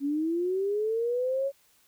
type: linear sweep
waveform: sine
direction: up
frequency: 274.1 to 558 Hz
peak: -25 dBFS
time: 0-1.52 s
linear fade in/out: 50 ms
effects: white hiss -64 dBFS RMS until 1.87 s